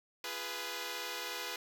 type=chord; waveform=5% pulse; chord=F diminished; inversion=none; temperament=equal with one note detuned; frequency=343.8 / 415.3 / 493.9 Hz; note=F4 / Ab4 / Cb5; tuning=-27 / 0 / 0 cents; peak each=-34 / -32 / -29 dBFS; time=0.24-1.56 s; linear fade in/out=2 ms; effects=none